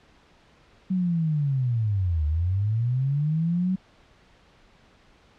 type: linear two-way sweep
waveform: sine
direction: down then up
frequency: 189.8 to 73.42 to 189.8 Hz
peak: -21 dBFS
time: 0.9-3.76 s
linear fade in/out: 10 ms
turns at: 2.26 s
effects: pink hiss -57 dBFS RMS until 5.38 s + low-pass 4000 Hz 12 dB/octave

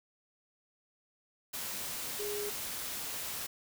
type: tone in noise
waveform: sine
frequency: 413.5 Hz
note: G#4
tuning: 8 cents flat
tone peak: -36 dBFS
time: 2.19-2.5 s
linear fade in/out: 10 ms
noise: white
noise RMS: -39 dBFS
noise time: 1.53-3.47 s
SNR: 0 dB
effects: none

